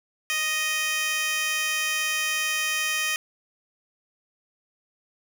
15% pulse tone with high-pass filter, 622.3 Hz, D#5, in tune, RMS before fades -26 dBFS, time 0.3-3.16 s, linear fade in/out 0 ms, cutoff 2400 Hz, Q 1.2, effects none

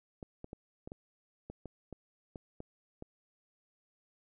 clicks, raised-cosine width 2 ms, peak -30 dBFS, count 11, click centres 0.228 / 0.444 / 0.531 / 0.875 / 0.919 / 1.5 / 1.657 / 1.927 / 2.358 / 2.604 / 3.024 s, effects none

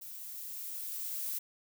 violet noise with level ramp, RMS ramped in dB -46 to -36 dBFS, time 0.01-1.39 s, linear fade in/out 10 ms, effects none

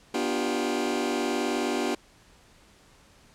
sawtooth chord, G dominant seventh, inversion first, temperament just, 245 / 294 / 352.8 / 392 Hz, B3 / D4 / F4 / G4, -14 / +2 / +18 / 0 cents, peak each -27 dBFS, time 0.14-1.95 s, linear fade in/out 5 ms, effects pink hiss -57 dBFS RMS until 3.34 s + low-pass 9000 Hz 12 dB/octave

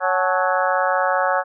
harmonic tone with a mistuned harmonic, 185 Hz, F#3, in tune, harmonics 3 / 4 / 5 / 6 / 7 / 8 / 9, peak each -22 / -23 / -24 / -25 / -25 / -26 / -27 dBFS, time 0-1.44 s, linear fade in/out 50 ms, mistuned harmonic 5, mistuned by -93 cents, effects none

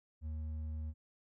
sine tone with hard clipping, 77.7 Hz, D#2, 2 cents flat, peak -39 dBFS, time 0.21-0.94 s, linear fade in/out 50 ms, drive 4 dB, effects none

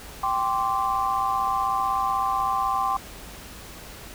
sine chord, G suspended fourth, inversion none, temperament equal with one note detuned, 784 / 1046.5 / 1162.5 Hz, G5 / C6 / D6, 0 / 0 / -18 cents, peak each -26 / -25 / -27 dBFS, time 0.23-2.97 s, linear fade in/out 5 ms, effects added 50 Hz sine -47 dBFS peak until 4.14 s + pink hiss -42 dBFS RMS until 4.14 s

